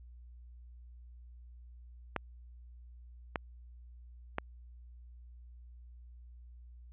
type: clicks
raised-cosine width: 0.5 ms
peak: -17 dBFS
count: 3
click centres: 2.163 / 3.358 / 4.384 s
effects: added 60 Hz sine -50 dBFS peak until 6.92 s + resampled to 8000 Hz